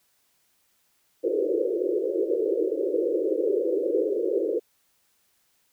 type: band-pass noise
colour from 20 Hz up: white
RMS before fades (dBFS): -25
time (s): 1.23-4.6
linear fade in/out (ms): 20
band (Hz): 320 to 530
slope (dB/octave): 96
effects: white hiss -68 dBFS RMS until 5.72 s